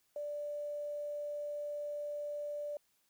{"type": "tone with quantisation", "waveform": "sine", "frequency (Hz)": 587, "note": "D5", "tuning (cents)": -1, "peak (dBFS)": -37, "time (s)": [0.16, 2.77], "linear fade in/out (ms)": 2, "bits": 11, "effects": ["white hiss -75 dBFS RMS until 3.09 s"]}